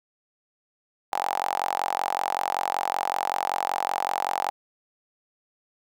sawtooth tone with high-pass filter, 45.27 Hz, F#1, 37 cents flat, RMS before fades -27 dBFS, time 1.12-4.5 s, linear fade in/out 0 ms, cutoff 810 Hz, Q 8.6, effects none

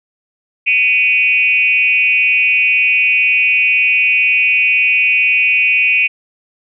sine tone with frequency modulation, 2489 Hz, D#7, in tune, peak -9 dBFS, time 0.66-6.08 s, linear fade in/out 20 ms, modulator 229 Hz, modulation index 0.88, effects none

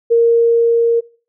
sine tone with level ramp, 465.1 Hz, A#4, 4 cents flat, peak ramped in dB -7 to -10 dBFS, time 0.1-1.01 s, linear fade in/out 20 ms, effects noise-tail reverb RT60 0.4 s tail -21 dB re dry

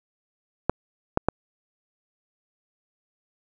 clicks, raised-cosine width 1 ms, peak -5 dBFS, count 3, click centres 0.696 / 1.174 / 1.286 s, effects none

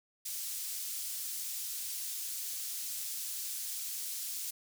pink high-pass noise, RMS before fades -39 dBFS, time 0.25-4.51 s, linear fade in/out 10 ms, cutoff 6300 Hz, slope 12 dB/octave, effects none

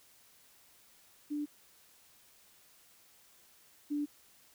sine tone pair in turn, 294.8 / 292.6 Hz, D4 / D4, +7 / -6 cents, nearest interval unison, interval 13 cents, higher first, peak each -33 / -31 dBFS, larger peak second, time 1.3-1.46 / 3.9-4.06 s, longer neither, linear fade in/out 20 ms, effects white hiss -63 dBFS RMS until 4.54 s

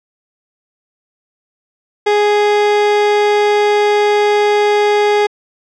30% pulse tone, 415.3 Hz, G#4, in tune, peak -7 dBFS, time 2.06-5.27 s, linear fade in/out 10 ms, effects low-pass 4000 Hz 12 dB/octave

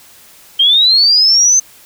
sine linear sweep, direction up, 3124 to 6260 Hz, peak -6 dBFS, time 0.59-1.6 s, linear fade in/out 10 ms, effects white hiss -42 dBFS RMS until 1.85 s

